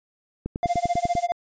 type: click train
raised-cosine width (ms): 3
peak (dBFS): -15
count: 8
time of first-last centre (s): 0.46-1.153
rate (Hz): 10.1
type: tone with tremolo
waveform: triangle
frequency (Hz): 698.5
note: F5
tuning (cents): 0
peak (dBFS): -16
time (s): 0.63-1.32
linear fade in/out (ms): 0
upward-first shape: sine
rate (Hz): 15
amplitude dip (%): 100
type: noise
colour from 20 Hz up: violet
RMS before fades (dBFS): -32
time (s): 0.66-1.27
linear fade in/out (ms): 20
effects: resampled to 16000 Hz